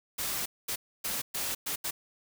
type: noise bursts at uneven times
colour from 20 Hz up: white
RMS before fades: -33 dBFS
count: 6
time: 0.18-0.46 / 0.68-0.76 / 1.04-1.22 / 1.34-1.55 / 1.66-1.76 / 1.84-1.91 s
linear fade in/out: 10 ms
effects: none